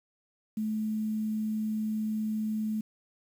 sine tone with quantisation, 216.3 Hz, A3, 29 cents flat, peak -28 dBFS, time 0.57-2.81 s, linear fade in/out 5 ms, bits 9, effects none

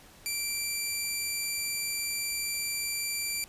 10% pulse tone, 2349 Hz, D7, in tune, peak -21 dBFS, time 0.26-3.44 s, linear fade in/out 0 ms, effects pink hiss -54 dBFS RMS until 3.48 s + resampled to 32000 Hz

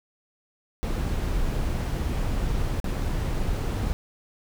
brown noise with dropouts, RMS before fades -26 dBFS, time 0.83-3.93 s, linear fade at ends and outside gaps 0 ms, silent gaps 2.801-2.843 s, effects none

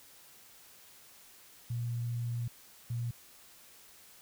sine tone bursts at uneven times, 118.9 Hz, A#2, 35 cents sharp, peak -32 dBFS, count 2, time 1.7-2.48 / 2.9-3.11 s, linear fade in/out 5 ms, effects white hiss -57 dBFS RMS until 4.21 s

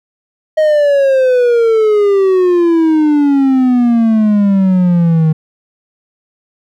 triangle exponential sweep, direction down, 629 to 155.56 Hz, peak -5 dBFS, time 0.57-5.33 s, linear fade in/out 10 ms, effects none

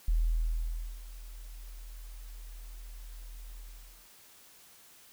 sine tone with ADSR envelope, 40.64 Hz, E1, 24 cents flat, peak -23 dBFS, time 0.08-4.08 s, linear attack 4 ms, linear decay 900 ms, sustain -19 dB, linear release 490 ms, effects white hiss -57 dBFS RMS until 5.12 s

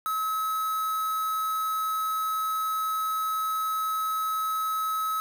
triangle tone with quantisation, 1287 Hz, E6, 42 cents flat, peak -24 dBFS, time 0.06-5.2 s, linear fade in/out 0 ms, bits 6, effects none

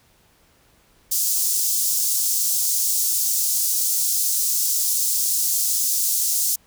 pink high-pass noise, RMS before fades -21 dBFS, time 1.11-6.56 s, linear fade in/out 10 ms, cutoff 5800 Hz, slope 24 dB/octave, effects pink hiss -58 dBFS RMS until 6.66 s

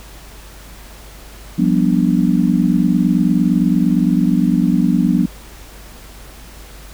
sine chord, G dominant seventh, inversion third, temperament just, 176.4 / 196 / 245 / 294 Hz, F3 / G3 / B3 / D4, +18 / 0 / -14 / +2 cents, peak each -16 / -17 / -16 / -19 dBFS, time 1.58-5.26 s, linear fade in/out 10 ms, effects added 50 Hz sine -37 dBFS peak until 6.93 s + pink hiss -40 dBFS RMS until 6.93 s

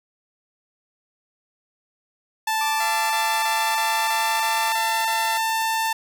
sawtooth tone with pitch glide, 880 to 891.8 Hz, A5 to A5, 0 to +23 cents, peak -17 dBFS, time 2.47-5.93 s, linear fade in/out 5 ms, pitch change +23 cents, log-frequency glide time 2.74-5.02 s
sawtooth tone with tremolo, 1174.7 Hz, D6, in tune, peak -25 dBFS, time 2.61-4.72 s, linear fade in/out 0 ms, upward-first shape sine, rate 19 Hz, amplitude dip 30%
10% pulse tone bursts, 679 Hz, F5, 49 cents flat, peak -20 dBFS, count 8, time 2.8-5.375 s, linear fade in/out 5 ms, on 300 ms, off 25 ms
effects none

